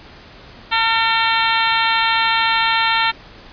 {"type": "harmonic tone with a mistuned harmonic", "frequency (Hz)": 451.7, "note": "A4", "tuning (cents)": 45, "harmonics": [2, 3, 4, 5, 6, 7, 8, 9], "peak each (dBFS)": [-19, -21, -22, -23, -24, -24, -25, -26], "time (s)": [0.71, 3.12], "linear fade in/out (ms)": 20, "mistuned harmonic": 3, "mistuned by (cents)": 20, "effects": ["pink hiss -41 dBFS RMS until 3.52 s", "resampled to 11025 Hz"]}